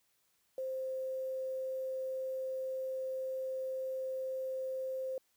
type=tone with quantisation; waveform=sine; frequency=523.3 Hz; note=C5; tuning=in tune; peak=-35 dBFS; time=0.58-5.18 s; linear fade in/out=2 ms; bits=10; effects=white hiss -75 dBFS RMS until 5.36 s